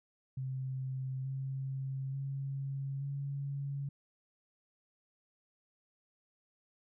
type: tone with pitch steps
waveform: sine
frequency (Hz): 131.4 / 134.16 / 136.98 / 139.86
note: C3 / C3 / C#3 / C#3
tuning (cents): +8 / +44 / -20 / +16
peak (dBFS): -35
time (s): 0.37-3.89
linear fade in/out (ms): 5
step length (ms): 880
effects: none